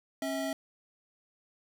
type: tone pair together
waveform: square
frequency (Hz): 272 / 647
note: C#4 / E5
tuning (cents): -33 / -32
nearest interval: octave + minor third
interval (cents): 1501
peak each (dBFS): -35 / -35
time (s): 0.22-0.53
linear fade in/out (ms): 2
effects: none